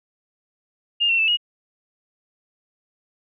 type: tone with pitch steps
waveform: sine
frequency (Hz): 2820 / 2715 / 2640 / 2883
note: F7 / F7 / E7 / F#7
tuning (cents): +16 / -50 / +2 / -46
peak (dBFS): -16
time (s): 1-1.372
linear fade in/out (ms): 20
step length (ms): 93
effects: none